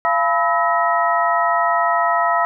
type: tone cluster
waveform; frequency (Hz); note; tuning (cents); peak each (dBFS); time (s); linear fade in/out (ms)
sine; 686 / 855 / 989 / 1293 / 1890; F5 / A5 / B5 / E6 / A#6; -31 / -50 / +2 / -34 / +23; -19 / -27 / -20 / -19 / -24; 0.05-2.45; 0
effects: none